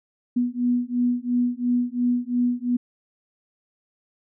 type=beating tone pair; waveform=sine; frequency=243.1 / 246 Hz; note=B3 / B3; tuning=-27 / -7 cents; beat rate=2.9 Hz; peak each=-23 dBFS; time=0.36-2.77 s; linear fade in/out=10 ms; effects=none

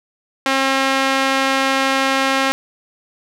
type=tone with band-pass filter; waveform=sawtooth; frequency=268.7 Hz; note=C4; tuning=46 cents sharp; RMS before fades=-17 dBFS; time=0.46-2.52 s; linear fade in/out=0 ms; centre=2000 Hz; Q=0.61; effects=none

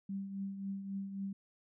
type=tone with tremolo; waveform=sine; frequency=196 Hz; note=G3; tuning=in tune; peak=-35 dBFS; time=0.09-1.33 s; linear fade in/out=5 ms; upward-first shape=triangle; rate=3.7 Hz; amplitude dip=60%; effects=none

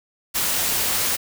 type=noise; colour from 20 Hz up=white; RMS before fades=-22 dBFS; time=0.34-1.17 s; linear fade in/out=20 ms; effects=none

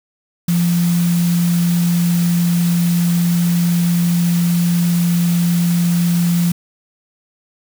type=tone in noise; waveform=sine; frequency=172.8 Hz; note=F3; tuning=18 cents flat; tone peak=-12 dBFS; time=0.48-6.52 s; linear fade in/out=5 ms; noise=white; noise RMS=-28 dBFS; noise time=0.48-6.52 s; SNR=+13 dB; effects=none

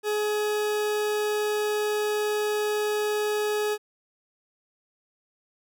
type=tone; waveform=40% pulse; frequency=421.1 Hz; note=G#4; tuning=24 cents sharp; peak=-23 dBFS; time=0.03-3.78 s; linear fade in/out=50 ms; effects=none

